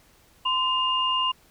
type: tone pair together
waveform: sine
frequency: 1030.2 / 2821 Hz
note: C6 / F7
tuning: -27 / +17 cents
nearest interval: octave + perfect fourth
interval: 1744 cents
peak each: -24 / -24 dBFS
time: 0.45-1.32 s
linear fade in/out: 10 ms
effects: pink hiss -58 dBFS RMS until 1.5 s